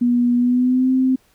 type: tone with pitch glide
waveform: sine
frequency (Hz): 242.4 to 259.8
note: B3 to C4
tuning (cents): -32 to -12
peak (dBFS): -13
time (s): 0.01-1.16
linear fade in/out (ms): 10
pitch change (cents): +120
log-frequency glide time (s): 0.36-0.91
effects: pink hiss -58 dBFS RMS until 1.34 s